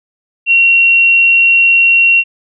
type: tone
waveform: sine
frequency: 2739 Hz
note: F7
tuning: 34 cents flat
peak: -5 dBFS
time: 0.46-2.24 s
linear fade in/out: 50 ms
effects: none